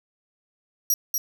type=tone with echo; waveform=20% pulse; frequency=5730 Hz; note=F8; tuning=44 cents sharp; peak=-13 dBFS; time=0.9-0.94 s; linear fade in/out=2 ms; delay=240 ms; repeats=1; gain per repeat=-4 dB; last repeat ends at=1.18 s; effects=none